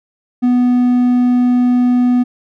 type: tone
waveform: triangle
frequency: 246.9 Hz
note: B3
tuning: in tune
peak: -7 dBFS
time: 0.42-2.24 s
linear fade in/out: 20 ms
effects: none